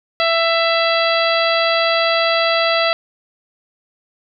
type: harmonic tone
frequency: 665 Hz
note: E5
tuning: 15 cents sharp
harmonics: 1 / 2 / 3 / 4 / 5 / 6 / 7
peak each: -17 / -20 / -22 / -23 / -24 / -25 / -25 dBFS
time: 0.2-2.93 s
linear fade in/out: 0 ms
effects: none